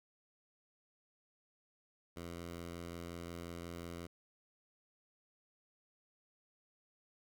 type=tone; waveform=10% pulse; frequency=85.6 Hz; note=F2; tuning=34 cents flat; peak=-36 dBFS; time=2.16-4.07 s; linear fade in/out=10 ms; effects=none